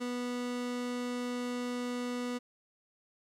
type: tone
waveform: 30% pulse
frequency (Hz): 245.5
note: B3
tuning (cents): -10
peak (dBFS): -31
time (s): 0-2.39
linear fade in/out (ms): 20
effects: low-pass 9000 Hz 12 dB/octave + 11-bit